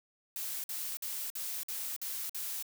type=noise bursts; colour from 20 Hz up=blue; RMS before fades=-38 dBFS; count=7; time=0.36-2.626 s; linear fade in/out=2 ms; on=280 ms; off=51 ms; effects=none